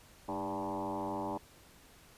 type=tone with frequency modulation; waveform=sine; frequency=587.3 Hz; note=D5; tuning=in tune; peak=-34 dBFS; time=0.28-1.38 s; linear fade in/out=10 ms; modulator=93.3 Hz; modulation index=4.3; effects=pink hiss -59 dBFS RMS until 2.17 s + resampled to 32000 Hz